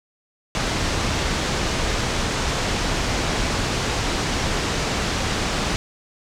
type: low-pass noise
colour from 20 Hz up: pink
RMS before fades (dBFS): -23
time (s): 0.55-5.76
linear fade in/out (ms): 0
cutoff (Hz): 7100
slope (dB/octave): 24
effects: none